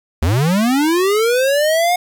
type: linear sweep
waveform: square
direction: up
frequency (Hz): 70.1 to 725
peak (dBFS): -13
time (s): 0.22-1.96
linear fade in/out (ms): 5
effects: 7-bit